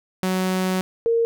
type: tone pair in turn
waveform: sawtooth / sine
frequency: 186.1 / 461.7 Hz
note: F#3 / A#4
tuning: +10 / -17 cents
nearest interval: octave + major third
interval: 1573 cents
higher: second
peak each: -16 dBFS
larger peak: neither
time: 0.23-0.81 / 1.06-1.25 s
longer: first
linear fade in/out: 0 ms
effects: none